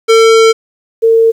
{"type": "tone pair in turn", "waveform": ["square", "sine"], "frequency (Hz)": [449.7, 453.4], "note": ["A4", "A#4"], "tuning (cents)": [38, -48], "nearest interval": "unison", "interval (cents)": 14, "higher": "second", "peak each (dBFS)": -4, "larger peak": "neither", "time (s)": [[0.08, 0.53], [1.02, 1.32]], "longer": "first", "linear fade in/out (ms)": 20, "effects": ["low-pass 7000 Hz 12 dB/octave", "7-bit"]}